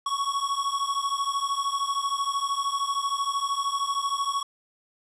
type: beating tone pair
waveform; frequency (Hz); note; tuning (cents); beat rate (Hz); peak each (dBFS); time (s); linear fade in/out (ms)
square; 1108.7 / 1121.7; C#6 / C#6; 0 / +20; 13; -28 / -30; 0.06-4.43; 5
effects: resampled to 22050 Hz + 9-bit